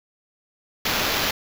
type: noise with sample-and-hold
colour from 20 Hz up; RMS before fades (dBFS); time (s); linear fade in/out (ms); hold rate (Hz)
blue; -23; 0.85-1.31; 5; 8820
effects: none

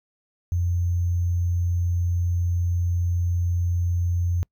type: tone with sample-and-hold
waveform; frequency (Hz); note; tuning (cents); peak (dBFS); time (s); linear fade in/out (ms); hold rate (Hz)
sine; 87.31; F2; 0; -20; 0.52-4.43; 0; 6300
effects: noise-tail reverb RT60 0.1 s tail -26 dB re dry

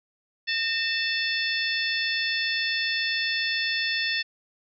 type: harmonic tone with a mistuned harmonic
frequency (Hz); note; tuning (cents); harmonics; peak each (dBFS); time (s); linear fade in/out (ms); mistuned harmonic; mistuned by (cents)
880; A5; 0; 2 / 3 / 4 / 5 / 6; -28 / -30 / -31 / -32 / -33; 0.47-4.23; 20; 2; +65
effects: none

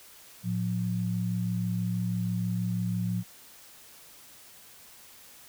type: tone pair together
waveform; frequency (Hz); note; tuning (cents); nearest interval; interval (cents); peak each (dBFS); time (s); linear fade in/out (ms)
sine; 112.7 / 178.9; A2 / F3; +42 / +42; minor sixth; 800; -30 / -29; 0.43-3.24; 50
effects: white hiss -52 dBFS RMS until 5.48 s

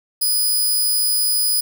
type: tone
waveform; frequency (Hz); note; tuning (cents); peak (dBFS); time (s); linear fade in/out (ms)
5% pulse; 4978; D#8; 0; -9; 0.21-1.61; 10
effects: 7-bit

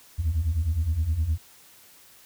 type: beating tone pair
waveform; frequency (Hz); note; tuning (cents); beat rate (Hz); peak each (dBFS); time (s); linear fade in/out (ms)
sine; 73.42 / 83.12; D2 / E2; 0 / +15; 9.7; -26 / -22; 0.18-1.38; 20
effects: tanh soft clip ceiling -18 dBFS + white hiss -53 dBFS RMS until 2.25 s

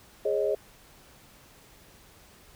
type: chord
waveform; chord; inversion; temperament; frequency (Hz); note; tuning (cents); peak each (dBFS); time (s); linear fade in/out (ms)
sine; Ab suspended fourth; none; equal with one note detuned; 415.3 / 545.2 / 622.3; Ab4 / Db5 / Eb5; 0 / -29 / 0; -27 / -29 / -29; 0.25-0.55; 5
effects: pink hiss -55 dBFS RMS until 2.55 s

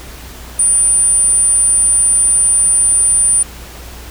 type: tone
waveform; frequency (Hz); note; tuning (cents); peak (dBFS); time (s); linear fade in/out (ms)
sine; 9360; D9; -7; -8; 0.59-3.43; 5
effects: added 60 Hz sine -32 dBFS peak until 4.1 s + pink hiss -34 dBFS RMS until 4.1 s

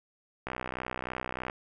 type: click train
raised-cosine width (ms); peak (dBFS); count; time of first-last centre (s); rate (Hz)
0.5; -19; 66; 0.47-1.498; 63.2
effects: none

